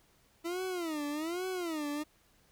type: tone with vibrato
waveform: 40% pulse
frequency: 329.6 Hz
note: E4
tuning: in tune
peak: -33 dBFS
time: 0.44-2.04 s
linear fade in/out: 20 ms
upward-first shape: sine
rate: 1.2 Hz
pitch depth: 220 cents each way
effects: pink hiss -67 dBFS RMS until 2.51 s